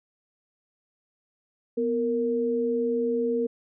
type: tone pair together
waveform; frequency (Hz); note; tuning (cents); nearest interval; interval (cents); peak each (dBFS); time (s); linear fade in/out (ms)
sine; 245.8 / 464; B3 / A#4; -8 / -8; major seventh; 1100; -28 / -24; 1.77-3.47; 10
effects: none